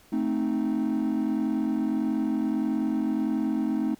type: chord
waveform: triangle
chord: A diminished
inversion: none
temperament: equal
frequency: 220 / 261.6 / 311.1 Hz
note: A3 / C4 / Eb4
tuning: 0 / 0 / 0 cents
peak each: -25 dBFS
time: 0.12-3.95 s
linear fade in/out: 10 ms
effects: tanh soft clip ceiling -18 dBFS + pink hiss -57 dBFS RMS until 3.99 s